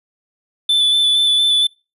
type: tone with vibrato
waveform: triangle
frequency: 3500 Hz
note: A7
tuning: 10 cents flat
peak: -10 dBFS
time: 0.69-1.67 s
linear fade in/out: 5 ms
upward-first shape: square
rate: 4.3 Hz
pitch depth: 15 cents each way
effects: noise-tail reverb RT60 0.3 s tail -26 dB re dry + resampled to 32000 Hz